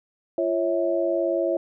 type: tone cluster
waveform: sine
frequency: 344.2 / 551 / 650 Hz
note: F4 / C#5 / E5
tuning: -25 / -11 / -24 cents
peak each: -25 dBFS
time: 0.38-1.57 s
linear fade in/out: 2 ms
effects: none